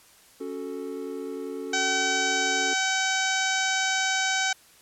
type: chord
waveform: triangle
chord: F# minor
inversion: second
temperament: equal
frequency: 277.2 / 370 / 440 Hz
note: C#4 / F#4 / A4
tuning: 0 / 0 / 0 cents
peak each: -34 / -35 / -33 dBFS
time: 0.4-2.74 s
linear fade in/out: 10 ms
type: harmonic tone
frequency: 763 Hz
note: G5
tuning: 47 cents flat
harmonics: 1 / 2 / 3 / 4 / 5 / 6 / 7 / 8 / 9 / 10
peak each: -30 / -27 / -31 / -34 / -34 / -38 / -36 / -33 / -35 / -40 dBFS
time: 1.73-4.53 s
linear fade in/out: 5 ms
effects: white hiss -55 dBFS RMS until 4.81 s + low-pass 12000 Hz 12 dB/octave